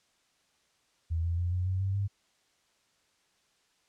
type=tone with pitch steps; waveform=sine; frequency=82.2 / 84.9 / 87.69 / 90.58 / 93.55 / 96.63 / 99.81 Hz; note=E2 / F2 / F2 / F#2 / F#2 / G2 / G2; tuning=-4 / -48 / +8 / -36 / +20 / -24 / +32 cents; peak=-27 dBFS; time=1.1-2.08 s; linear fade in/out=20 ms; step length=140 ms; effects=white hiss -70 dBFS RMS until 3.88 s + low-pass 7000 Hz 12 dB/octave